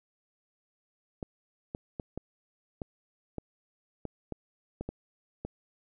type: clicks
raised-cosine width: 2 ms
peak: -22 dBFS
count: 11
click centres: 1.228 / 1.749 / 1.998 / 2.176 / 2.818 / 3.383 / 4.053 / 4.323 / 4.81 / 4.89 / 5.45 s
effects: none